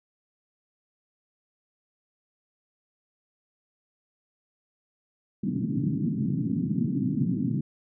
white band-pass noise, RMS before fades -27 dBFS, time 5.43-7.61 s, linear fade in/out 5 ms, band 120 to 280 Hz, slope 48 dB/octave, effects none

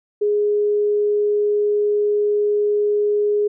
sine tone, 415.3 Hz, G#4, in tune, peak -15 dBFS, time 0.21-3.48 s, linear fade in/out 10 ms, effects none

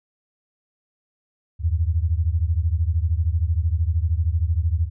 sine beating tone pair, 77.78 / 90.78 Hz, D#2 / F#2, 0 / -32 cents, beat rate 13 Hz, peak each -20 / -22 dBFS, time 1.59-4.9 s, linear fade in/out 50 ms, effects none

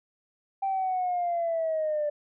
sine linear sweep, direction down, 784 to 587.3 Hz, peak -24 dBFS, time 0.62-2.1 s, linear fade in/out 10 ms, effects tanh soft clip ceiling -21 dBFS

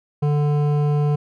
sine tone with hard clipping, 147.1 Hz, D3, 3 cents sharp, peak -18 dBFS, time 0.22-1.16 s, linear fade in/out 10 ms, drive 12 dB, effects none

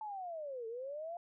sine linear two-way sweep, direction down then up, 880 to 440 to 704 Hz, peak -40 dBFS, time 0.01-1.17 s, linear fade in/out 2 ms, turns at 0.67 s, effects none

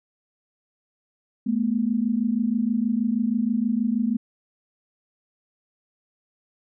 sine tone pair together, 215.2 / 241.5 Hz, A3 / B3, -38 / -39 cents, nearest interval major second, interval 199 cents, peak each -23 dBFS, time 1.46-4.17 s, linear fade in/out 10 ms, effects none

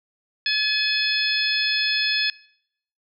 harmonic tone with a mistuned harmonic, 857 Hz, A5, 46 cents flat, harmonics 2 / 3 / 4 / 5 / 6, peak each -26 / -26 / -26 / -26 / -26 dBFS, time 0.46-2.3 s, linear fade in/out 2 ms, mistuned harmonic 3, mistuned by -21 cents, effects noise-tail reverb RT60 0.7 s tail -22 dB re dry

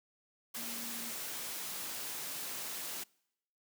sine tone in noise, 233.1 Hz, A#3, in tune, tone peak -48 dBFS, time 0.57-1.11 s, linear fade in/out 10 ms, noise white, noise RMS -41 dBFS, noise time 0.54-3.04 s, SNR -10 dB, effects noise-tail reverb RT60 0.8 s tail -26 dB re dry + high-pass 150 Hz 12 dB/octave

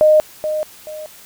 sine tone with echo, 615 Hz, D#5, 20 cents flat, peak -7 dBFS, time 0.01-0.2 s, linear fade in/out 0 ms, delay 430 ms, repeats 2, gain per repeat -10 dB, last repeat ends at 1.06 s, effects white hiss -42 dBFS RMS until 1.25 s

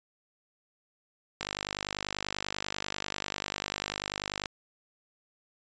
click train, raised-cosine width 0.2 ms, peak -14 dBFS, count 154, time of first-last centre 1.41-4.458 s, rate 50.2 Hz, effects resampled to 16000 Hz

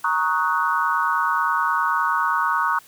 sine chord, D# minor seventh, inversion second, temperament equal with one note detuned, 932.3 / 1108.7 / 1258.2 / 1480 Hz, A#5 / C#6 / D#6 / F#6, 0 / 0 / +19 / 0 cents, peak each -24 / -23 / -24 / -24 dBFS, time 0.04-2.79 s, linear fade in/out 5 ms, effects white hiss -50 dBFS RMS until 2.87 s

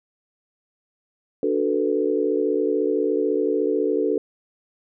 sine chord, B minor seventh, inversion first, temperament equal, 293.7 / 370 / 440 / 493.9 Hz, D4 / F#4 / A4 / B4, 0 / 0 / 0 / 0 cents, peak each -25 / -25 / -22 / -27 dBFS, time 1.43-4.18 s, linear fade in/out 2 ms, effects none

